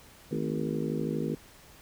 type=harmonic tone with a mistuned harmonic; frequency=52.5 Hz; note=G#1; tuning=19 cents sharp; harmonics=3 / 4 / 5 / 6 / 7 / 8 / 9; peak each=-34 / -35 / -36 / -37 / -37 / -38 / -39 dBFS; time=0.31-1.35 s; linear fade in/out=5 ms; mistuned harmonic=4; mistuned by=+82 cents; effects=pink hiss -54 dBFS RMS until 1.81 s